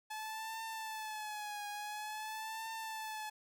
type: tone with vibrato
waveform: sawtooth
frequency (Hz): 860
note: A5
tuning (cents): -40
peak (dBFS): -37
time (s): 0.1-3.3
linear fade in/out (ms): 10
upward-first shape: triangle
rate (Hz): 0.48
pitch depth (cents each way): 76
effects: none